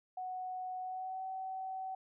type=tone with pitch glide; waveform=sine; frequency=740 to 758.6 Hz; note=F#5 to F#5; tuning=0 to +43 cents; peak=-38 dBFS; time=0.17-1.95 s; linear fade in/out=5 ms; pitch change=+43 cents; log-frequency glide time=0.81-1.24 s; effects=none